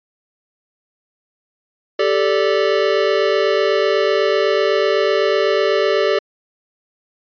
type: chord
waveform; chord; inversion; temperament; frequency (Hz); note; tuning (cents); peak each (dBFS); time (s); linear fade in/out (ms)
square; G suspended second; none; equal with one note detuned; 392 / 440 / 583.6; G4 / A4 / D5; 0 / 0 / -11; -19; 1.99-6.19; 5
effects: resampled to 11025 Hz